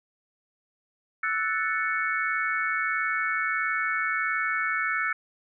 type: chord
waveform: sine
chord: F# minor seventh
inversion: third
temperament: equal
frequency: 1318.5 / 1480 / 1760 / 2217 Hz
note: E6 / F#6 / A6 / C#7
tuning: 0 / 0 / 0 / 0 cents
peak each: -30 dBFS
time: 1.23-5.13 s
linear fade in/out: 5 ms
effects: none